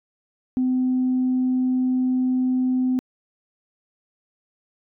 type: tone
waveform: sine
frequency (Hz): 255.3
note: C4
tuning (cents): -42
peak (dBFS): -17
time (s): 0.57-2.99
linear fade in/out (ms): 0
effects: tanh soft clip ceiling -14 dBFS